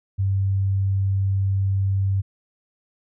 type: tone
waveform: sine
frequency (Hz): 97.3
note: G2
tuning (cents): -12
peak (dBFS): -18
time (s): 0.18-2.22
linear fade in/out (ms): 20
effects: none